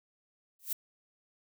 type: noise with exponential growth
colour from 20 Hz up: violet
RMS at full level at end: -28 dBFS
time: 0.59-0.73 s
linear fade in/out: 5 ms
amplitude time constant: 29 ms
effects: none